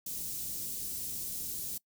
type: band-stop noise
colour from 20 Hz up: white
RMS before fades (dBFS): -38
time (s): 0.06-1.78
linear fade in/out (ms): 5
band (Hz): 280 to 6300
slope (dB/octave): 12
effects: noise-tail reverb RT60 0.1 s tail -23 dB re dry